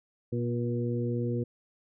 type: harmonic tone with a mistuned harmonic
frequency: 120 Hz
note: B2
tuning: 49 cents flat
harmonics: 1 / 2 / 3 / 4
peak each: -30 / -33 / -35 / -36 dBFS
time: 0.32-1.44 s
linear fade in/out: 10 ms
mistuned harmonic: 3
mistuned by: -17 cents
effects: none